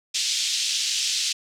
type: band-pass noise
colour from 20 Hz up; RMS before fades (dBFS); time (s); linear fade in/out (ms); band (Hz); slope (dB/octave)
pink; -25; 0.14-1.33; 10; 3200 to 6900; 24
effects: none